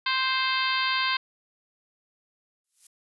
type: harmonic tone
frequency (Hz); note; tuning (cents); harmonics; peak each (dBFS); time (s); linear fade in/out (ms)
523.3; C5; 0; 2 / 3 / 4 / 5 / 6 / 7 / 8 / 9; -28 / -30 / -31 / -32 / -33 / -33 / -34 / -35; 0.06-1.17; 5
type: noise with exponential growth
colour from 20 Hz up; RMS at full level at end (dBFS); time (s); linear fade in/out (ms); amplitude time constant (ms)
violet; -42; 2.64-2.87; 5; 48
effects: resampled to 24000 Hz